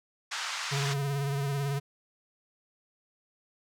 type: band-pass noise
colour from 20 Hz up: pink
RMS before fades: -35 dBFS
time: 0.31-0.94 s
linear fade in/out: 10 ms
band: 1000 to 7000 Hz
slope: 24 dB/octave
type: tone with vibrato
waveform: square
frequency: 140 Hz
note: C#3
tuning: 18 cents sharp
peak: -29 dBFS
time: 0.71-1.8 s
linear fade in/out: 20 ms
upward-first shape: triangle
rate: 18 Hz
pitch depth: 52 cents each way
effects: none